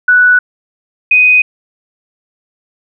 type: tone pair in turn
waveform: sine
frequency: 1480 / 2498 Hz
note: F#6 / D#7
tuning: 0 / +6 cents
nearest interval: major sixth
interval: 906 cents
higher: second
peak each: -4 dBFS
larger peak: neither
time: 0.08-0.39 / 1.11-1.42 s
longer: neither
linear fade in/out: 5 ms
effects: none